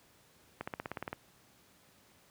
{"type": "accelerating click train", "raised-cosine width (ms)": 0.5, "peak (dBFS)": -22, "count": 10, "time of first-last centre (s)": [0.61, 1.129], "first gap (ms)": 65, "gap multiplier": 0.97, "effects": ["pink hiss -64 dBFS RMS until 2.3 s", "high-pass 80 Hz 12 dB/octave"]}